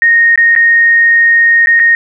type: tone with dropouts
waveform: sine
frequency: 1857 Hz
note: A#6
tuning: 7 cents flat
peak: -4 dBFS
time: 0.02-1.95 s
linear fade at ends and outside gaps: 1 ms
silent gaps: 0.358-0.376 / 0.552-0.562 / 1.66-1.671 / 1.794-1.798 s
effects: none